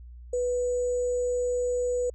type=tone with sample-and-hold; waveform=sine; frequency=493.9 Hz; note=B4; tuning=in tune; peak=-24 dBFS; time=0.33-2.1 s; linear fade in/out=5 ms; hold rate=7350 Hz; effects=added 60 Hz sine -42 dBFS peak until 2.14 s + resampled to 24000 Hz